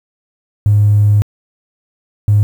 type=tone bursts at uneven times; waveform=triangle; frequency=103.8 Hz; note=G#2; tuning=in tune; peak=-3 dBFS; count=2; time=0.66-1.22 / 2.28-2.43 s; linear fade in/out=0 ms; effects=tanh soft clip ceiling -4 dBFS + 7-bit